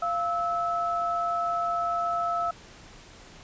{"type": "tone pair together", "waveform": "sine", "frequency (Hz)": [691.3, 1305], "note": ["F5", "E6"], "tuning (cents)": [-18, -18], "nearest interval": "major seventh", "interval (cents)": 1100, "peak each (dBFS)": [-28, -27], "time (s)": [0.02, 2.51], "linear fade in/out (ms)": 5, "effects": ["pink hiss -49 dBFS RMS until 3.43 s", "resampled to 16000 Hz"]}